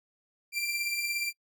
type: beating tone pair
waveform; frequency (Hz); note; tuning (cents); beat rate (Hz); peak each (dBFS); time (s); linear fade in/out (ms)
sawtooth; 2349 / 2366; D7 / D7; 0 / +12; 17; -34 / -27; 0.52-1.33; 50
effects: noise-tail reverb RT60 0.1 s tail -25 dB re dry